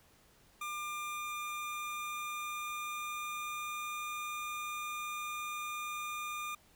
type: tone with pitch glide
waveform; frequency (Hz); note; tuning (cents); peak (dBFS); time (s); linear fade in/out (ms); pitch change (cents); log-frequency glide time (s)
25% pulse; 1200 to 1207.6; D6 to D6; +37 to +48; -34; 0.61-6.55; 5; +11; 1.06-4.16
effects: pink hiss -65 dBFS RMS until 6.75 s